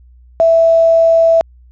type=tone with quantisation; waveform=sine; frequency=659.3 Hz; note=E5; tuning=in tune; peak=-6 dBFS; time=0.4-1.41 s; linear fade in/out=0 ms; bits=6; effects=added 61 Hz sine -40 dBFS peak until 1.71 s + resampled to 16000 Hz